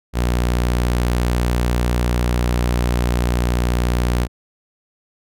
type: tone with vibrato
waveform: sawtooth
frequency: 60.3 Hz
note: B1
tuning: 41 cents flat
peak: -12 dBFS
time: 0.13-4.28 s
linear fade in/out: 50 ms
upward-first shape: sine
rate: 14 Hz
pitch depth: 18 cents each way
effects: none